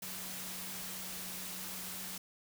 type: tone in noise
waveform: sine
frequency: 185 Hz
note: F#3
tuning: in tune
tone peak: -52 dBFS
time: 0.02-2.18 s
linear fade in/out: 5 ms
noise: white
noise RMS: -43 dBFS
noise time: 0.02-2.18 s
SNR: -12 dB
effects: none